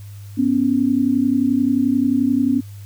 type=tone pair together; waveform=sine; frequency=247 / 278.4 Hz; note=B3 / C#4; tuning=0 / +8 cents; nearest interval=major second; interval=208 cents; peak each=-17 dBFS; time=0.37-2.61 s; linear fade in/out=20 ms; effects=added 101 Hz sine -33 dBFS peak until 2.85 s + white hiss -50 dBFS RMS until 2.85 s